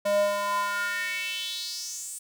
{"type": "tone with high-pass filter sweep", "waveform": "square", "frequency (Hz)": 202.9, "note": "G#3", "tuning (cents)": -40, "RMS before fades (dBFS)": -29, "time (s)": [0.05, 2.19], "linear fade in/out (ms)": 10, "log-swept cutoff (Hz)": [500, 8900], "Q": 4.6, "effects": []}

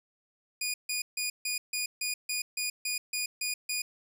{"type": "tone bursts", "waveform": "15% pulse", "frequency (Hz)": 2452, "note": "D#7", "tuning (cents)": -26, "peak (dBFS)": -23, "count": 12, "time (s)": [0.61, 3.82], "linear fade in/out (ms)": 5, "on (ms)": 130, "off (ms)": 150, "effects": []}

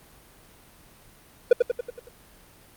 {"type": "tone with echo", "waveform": "triangle", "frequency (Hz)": 486.8, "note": "B4", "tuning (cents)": -25, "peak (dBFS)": -8, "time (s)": [1.51, 1.53], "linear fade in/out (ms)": 5, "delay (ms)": 93, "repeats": 6, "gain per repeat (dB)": -5, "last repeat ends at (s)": 2.088, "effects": ["pink hiss -53 dBFS RMS until 2.76 s", "Opus 32 kbps"]}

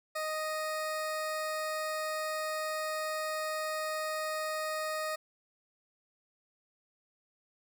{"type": "tone", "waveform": "20% pulse", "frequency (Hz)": 622.3, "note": "D#5", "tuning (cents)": 0, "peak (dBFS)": -28, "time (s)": [0.15, 5.16], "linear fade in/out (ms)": 10, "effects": []}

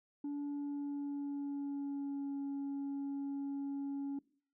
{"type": "tone with pitch glide", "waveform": "sine", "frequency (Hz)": [287.7, 279], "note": ["D4", "C#4"], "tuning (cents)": [-36, 11], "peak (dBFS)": -34, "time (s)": [0.24, 4.19], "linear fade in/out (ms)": 5, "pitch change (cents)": -53, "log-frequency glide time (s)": [0.42, 2.39], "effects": ["noise-tail reverb RT60 0.5 s tail -22 dB re dry", "tanh soft clip ceiling -36 dBFS"]}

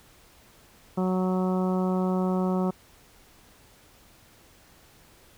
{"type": "harmonic tone", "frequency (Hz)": 185, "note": "F#3", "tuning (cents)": 0, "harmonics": [1, 2, 3, 4, 5, 6, 7], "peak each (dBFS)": [-24, -30, -34, -36, -38, -40, -41], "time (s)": [0.97, 2.71], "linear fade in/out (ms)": 10, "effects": ["pink hiss -56 dBFS RMS until 5.37 s"]}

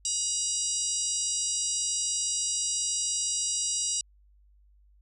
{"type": "harmonic tone", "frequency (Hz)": 959, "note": "A#5", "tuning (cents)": 49, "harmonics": [3, 4, 5, 6, 7, 8, 9, 10], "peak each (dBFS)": [-41, -39, -36, -32, -42, -30, -40, -41], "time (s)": [0.05, 4.01], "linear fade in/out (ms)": 2, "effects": ["added 50 Hz sine -57 dBFS peak until 5.01 s"]}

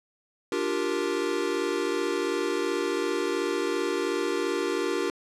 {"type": "chord", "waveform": "square", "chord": "G minor seventh", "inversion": "second", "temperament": "equal", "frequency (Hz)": [293.7, 349.2, 392, 466.2], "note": ["D4", "F4", "G4", "Bb4"], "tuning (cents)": [0, 0, 0, 0], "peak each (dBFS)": [-34, -31, -31, -32], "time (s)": [0.52, 5.1], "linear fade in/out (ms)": 2, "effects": ["low-pass 8000 Hz 12 dB/octave"]}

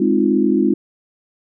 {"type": "chord", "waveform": "sine", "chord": "F minor seventh", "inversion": "first", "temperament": "equal", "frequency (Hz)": [207.7, 261.6, 311.1, 349.2], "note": ["Ab3", "C4", "Eb4", "F4"], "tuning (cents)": [0, 0, 0, 0], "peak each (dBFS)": -18, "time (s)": [0, 0.74], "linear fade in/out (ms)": 5, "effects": []}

